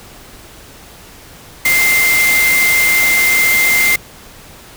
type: tone in noise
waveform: sine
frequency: 2091 Hz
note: C7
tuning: 2 cents flat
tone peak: -10 dBFS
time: 1.65-3.96 s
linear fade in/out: 5 ms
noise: white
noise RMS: -17 dBFS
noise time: 1.65-3.96 s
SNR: +4 dB
effects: pink hiss -38 dBFS RMS until 4.76 s